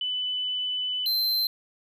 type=tone pair in turn; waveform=sine / square; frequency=2997 / 4105 Hz; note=F#7 / C8; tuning=+22 / -34 cents; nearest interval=perfect fourth; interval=544 cents; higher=second; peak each=-26 / -23 dBFS; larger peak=second; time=0.01-1.06 / 1.06-1.47 s; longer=first; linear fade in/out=2 ms; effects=none